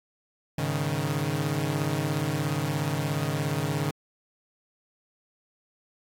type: chord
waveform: sawtooth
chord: Ab suspended fourth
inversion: none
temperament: equal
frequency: 103.83 / 138.59 / 155.56 Hz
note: Ab2 / Db3 / Eb3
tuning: 0 / 0 / 0 cents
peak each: -31 / -25 / -25 dBFS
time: 0.58-3.91 s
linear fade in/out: 5 ms
effects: AAC 64 kbps